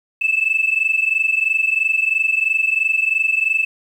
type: tone pair together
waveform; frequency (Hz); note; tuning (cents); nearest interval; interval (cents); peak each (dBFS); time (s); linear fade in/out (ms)
sine; 2614 / 2637; E7 / E7; -15 / 0; unison; 15; -17 / -17; 0.21-3.65; 10
effects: tanh soft clip ceiling -8 dBFS + 8-bit